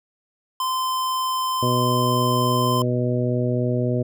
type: tone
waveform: square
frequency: 1033 Hz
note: C6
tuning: 22 cents flat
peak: -22 dBFS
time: 0.6-2.82 s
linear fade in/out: 2 ms
type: harmonic tone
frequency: 123.47 Hz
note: B2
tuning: in tune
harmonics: 1 / 2 / 3 / 4 / 5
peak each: -22 / -25 / -27 / -28 / -29 dBFS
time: 1.62-4.03 s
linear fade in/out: 10 ms
effects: none